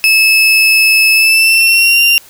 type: tone with pitch glide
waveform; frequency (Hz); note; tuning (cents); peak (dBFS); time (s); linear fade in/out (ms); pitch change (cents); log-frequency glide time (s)
35% pulse; 2603 to 2774; E7 to F7; -22 to -12; -4; 0.04-2.18; 0; +110; 1.13-2.02
effects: white hiss -40 dBFS RMS until 2.29 s